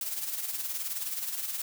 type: noise with tremolo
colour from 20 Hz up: blue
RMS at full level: -32 dBFS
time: 0.01-1.62 s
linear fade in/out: 2 ms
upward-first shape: sine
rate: 19 Hz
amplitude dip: 55%
effects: none